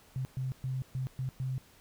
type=tone bursts at uneven times; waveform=sine; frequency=130.5 Hz; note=C3; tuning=4 cents flat; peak=-31 dBFS; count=6; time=0.16-0.25 / 0.37-0.52 / 0.64-0.82 / 0.95-1.07 / 1.19-1.29 / 1.4-1.58 s; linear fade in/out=0 ms; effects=pink hiss -60 dBFS RMS until 1.8 s